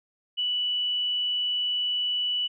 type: tone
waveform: sine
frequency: 2960 Hz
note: F#7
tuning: in tune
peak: -24 dBFS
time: 0.37-2.48 s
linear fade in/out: 20 ms
effects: none